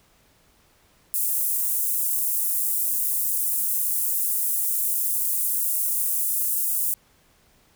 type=high-pass noise; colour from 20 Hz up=pink; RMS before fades=-24 dBFS; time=1.14-6.94 s; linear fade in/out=0 ms; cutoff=10000 Hz; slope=24 dB/octave; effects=pink hiss -60 dBFS RMS until 7.75 s